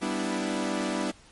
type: chord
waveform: sawtooth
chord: E minor seventh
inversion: first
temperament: equal with one note detuned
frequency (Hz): 196 / 246.9 / 293.7 / 327.7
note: G3 / B3 / D4 / E4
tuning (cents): 0 / 0 / 0 / -10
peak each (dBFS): -29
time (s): 0.01-1.12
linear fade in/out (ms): 20
effects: pink hiss -55 dBFS RMS until 1.31 s + MP3 48 kbps